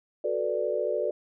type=chord; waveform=sine; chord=B minor seventh; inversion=second; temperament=equal; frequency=370 / 440 / 493.9 / 587.3 Hz; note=F#4 / A4 / B4 / D5; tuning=0 / 0 / 0 / 0 cents; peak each=-33 / -31 / -31 / -29 dBFS; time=0.24-1.11 s; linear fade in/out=5 ms; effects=none